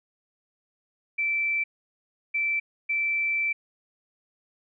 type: tone bursts at uneven times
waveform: sine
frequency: 2331 Hz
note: D7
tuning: 14 cents flat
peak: -23 dBFS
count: 3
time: 1.18-1.64 / 2.34-2.6 / 2.89-3.53 s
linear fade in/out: 10 ms
effects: none